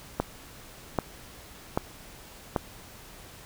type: click train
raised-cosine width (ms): 1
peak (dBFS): -10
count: 4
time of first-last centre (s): 0.2-2.562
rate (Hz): 1.27
effects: pink hiss -48 dBFS RMS until 3.45 s